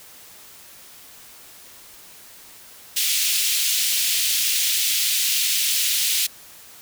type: high-pass noise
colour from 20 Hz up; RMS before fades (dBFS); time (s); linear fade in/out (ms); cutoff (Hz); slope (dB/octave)
pink; -21; 2.96-6.27; 10; 2700; 24
effects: white hiss -45 dBFS RMS until 6.81 s